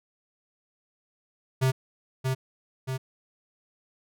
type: tone with echo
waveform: square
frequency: 131.1 Hz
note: C3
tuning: 4 cents sharp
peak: -21 dBFS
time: 1.61-1.72 s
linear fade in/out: 20 ms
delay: 630 ms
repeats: 2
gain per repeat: -4 dB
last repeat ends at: 2.98 s
effects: none